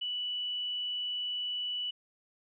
sine tone, 2960 Hz, F#7, in tune, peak -32 dBFS, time 0.01-1.91 s, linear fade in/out 10 ms, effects none

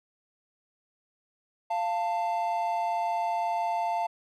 triangle tone pair together, 694.5 / 889 Hz, F5 / A5, -10 / +18 cents, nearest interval major third, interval 428 cents, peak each -27 / -27 dBFS, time 1.7-4.07 s, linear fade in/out 10 ms, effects none

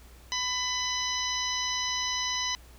harmonic tone with a mistuned harmonic, 999 Hz, B5, 20 cents sharp, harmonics 1 / 2 / 3 / 4 / 5 / 6, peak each -35 / -35 / -35 / -35 / -35 / -35 dBFS, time 0.32-2.55 s, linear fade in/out 0 ms, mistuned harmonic 5, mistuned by +32 cents, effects added 60 Hz sine -50 dBFS peak until 2.78 s + pink hiss -56 dBFS RMS until 2.78 s

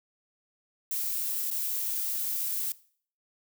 violet noise with dropouts, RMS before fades -31 dBFS, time 0.91-2.72 s, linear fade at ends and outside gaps 1 ms, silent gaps 1.503-1.513 s, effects noise-tail reverb RT60 0.5 s tail -19 dB re dry

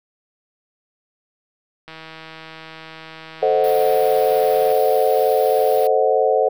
click train, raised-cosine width 0.3 ms, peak -21 dBFS, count 455, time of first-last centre 1.88-4.717 s, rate 160 Hz
sine chord, A diminished seventh, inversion none, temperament equal, 440 / 523.3 / 622.3 / 740 Hz, A4 / C5 / Eb5 / Gb5, 0 / 0 / 0 / 0 cents, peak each -18 / -18 / -21 / -20 dBFS, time 3.42-6.49 s, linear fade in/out 10 ms
white band-stop noise, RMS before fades -35 dBFS, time 3.64-5.87 s, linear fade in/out 0 ms, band 5100 to 10000 Hz, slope 48 dB/octave
effects none

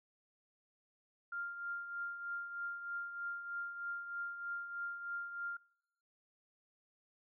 sine tone with tremolo, 1396.9 Hz, F6, in tune, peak -37 dBFS, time 1.32-5.57 s, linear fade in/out 5 ms, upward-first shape triangle, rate 3.2 Hz, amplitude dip 60%, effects noise-tail reverb RT60 0.9 s tail -25 dB re dry

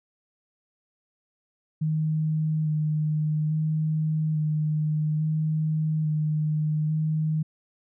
sine tone with vibrato, 154.6 Hz, D#3, 11 cents flat, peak -22 dBFS, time 1.81-7.43 s, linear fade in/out 10 ms, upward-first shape square, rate 0.59 Hz, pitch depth 15 cents each way, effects none

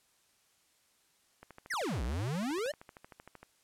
click train, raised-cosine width 0.5 ms, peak -34 dBFS, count 27, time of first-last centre 1.43-3.43 s, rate 13 Hz
square exponential two-way sweep, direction down then up, 2200 to 53.6 to 628 Hz, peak -33 dBFS, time 1.7-2.72 s, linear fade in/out 10 ms, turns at 2.03 s
effects white hiss -70 dBFS RMS until 3.63 s + low-pass 11000 Hz 12 dB/octave

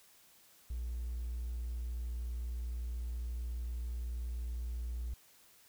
triangle tone with hard clipping, 59.7 Hz, A#1, 42 cents sharp, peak -36 dBFS, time 0.7-5.14 s, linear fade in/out 5 ms, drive 3 dB, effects white hiss -63 dBFS RMS until 5.68 s

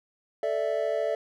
triangle chord, A suspended fourth, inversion none, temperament just, 440 / 586.7 / 660 Hz, A4 / D5 / E5, 0 / -2 / +2 cents, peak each -29 / -27 / -27 dBFS, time 0.43-1.15 s, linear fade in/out 2 ms, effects none

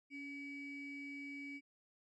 triangle ring-modulated tone, 1280 Hz, D#6, 49 cents sharp, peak -39 dBFS, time 0.1-1.61 s, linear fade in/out 50 ms, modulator 1000 Hz, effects tanh soft clip ceiling -38 dBFS + resampled to 22050 Hz

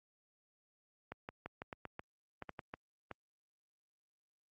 clicks, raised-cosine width 0.5 ms, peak -28 dBFS, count 12, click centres 1.12 / 1.289 / 1.46 / 1.619 / 1.728 / 1.853 / 1.994 / 2.423 / 2.493 / 2.592 / 2.739 / 3.113 s, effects high-pass 60 Hz 12 dB/octave + Opus 48 kbps

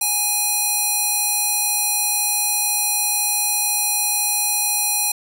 square tone with band-pass filter, 827 Hz, G#5, 8 cents flat, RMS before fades -20 dBFS, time 0.01-5.12 s, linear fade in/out 5 ms, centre 11000 Hz, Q 1.4, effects none

